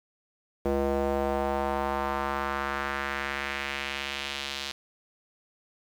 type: tone with band-pass filter sweep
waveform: square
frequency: 69.3 Hz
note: C#2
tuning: in tune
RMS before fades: -30 dBFS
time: 0.65-4.72 s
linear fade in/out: 5 ms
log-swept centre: 470 to 3900 Hz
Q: 1.7
effects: 8-bit